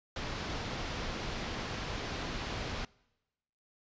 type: low-pass noise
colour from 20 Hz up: pink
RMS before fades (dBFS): -38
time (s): 0.16-2.85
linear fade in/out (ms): 2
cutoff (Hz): 5400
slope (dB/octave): 24
effects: noise-tail reverb RT60 1.0 s tail -25 dB re dry + resampled to 16000 Hz